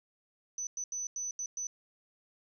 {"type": "tone bursts at uneven times", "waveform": "sine", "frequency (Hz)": 6000, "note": "F#8", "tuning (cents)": 23, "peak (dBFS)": -34, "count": 6, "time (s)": [[0.58, 0.67], [0.77, 0.84], [0.92, 1.07], [1.16, 1.31], [1.39, 1.46], [1.57, 1.67]], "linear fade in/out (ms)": 2, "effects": []}